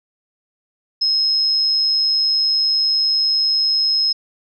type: tone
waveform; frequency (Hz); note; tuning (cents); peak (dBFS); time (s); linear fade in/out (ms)
sine; 5150; E8; -41; -14; 1.01-4.13; 10
effects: none